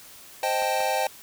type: chord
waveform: square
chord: A half-diminished seventh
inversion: first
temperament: equal with one note detuned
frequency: 523.3 / 624.4 / 784 / 880 Hz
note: C5 / Eb5 / G5 / A5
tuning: 0 / +6 / 0 / 0 cents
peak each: -30 / -30 / -27 / -31 dBFS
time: 0.43-1.07 s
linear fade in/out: 2 ms
type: clicks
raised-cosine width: 0.5 ms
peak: -25 dBFS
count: 2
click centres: 0.622 / 0.805 s
effects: white hiss -47 dBFS RMS until 1.22 s